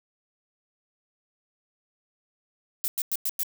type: noise bursts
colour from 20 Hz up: violet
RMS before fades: -27 dBFS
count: 5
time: 2.84-3.432 s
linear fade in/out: 0 ms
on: 40 ms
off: 98 ms
effects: none